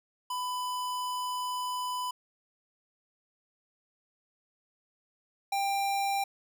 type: tone pair in turn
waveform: square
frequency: 998 / 792.1 Hz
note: B5 / G5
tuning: +18 / +18 cents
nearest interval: major third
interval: 400 cents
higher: first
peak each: -32 / -28 dBFS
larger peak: second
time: 0.3-2.11 / 5.52-6.24 s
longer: first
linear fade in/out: 5 ms
effects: none